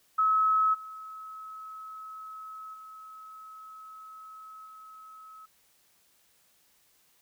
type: tone with level steps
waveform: sine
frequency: 1288 Hz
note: E6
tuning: 41 cents flat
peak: -21 / -40 / -44 / -46 dBFS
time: 0.18-5.46 s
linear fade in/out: 10 ms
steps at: 0.73 / 2.73 / 4.65 s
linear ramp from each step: 20 ms
effects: white hiss -66 dBFS RMS until 7.21 s